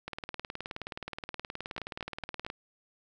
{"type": "two click trains", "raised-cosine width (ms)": 0.3, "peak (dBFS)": [-21, -21], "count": [4, 47], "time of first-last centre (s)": [[1.78, 2.465], [0.08, 2.501]], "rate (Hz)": [4.38, 19], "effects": []}